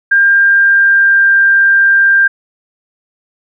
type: tone with pitch glide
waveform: sine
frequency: 1600 to 1588.9 Hz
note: G6 to G6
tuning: +35 to +23 cents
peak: -5 dBFS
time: 0.11-2.28 s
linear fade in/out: 10 ms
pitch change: -12 cents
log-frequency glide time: 0.25-1.36 s
effects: none